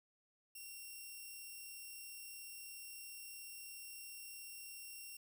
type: tone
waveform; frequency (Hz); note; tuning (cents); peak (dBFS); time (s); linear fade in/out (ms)
5% pulse; 2737; F7; -36; -40; 0.55-5.17; 5
effects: 12-bit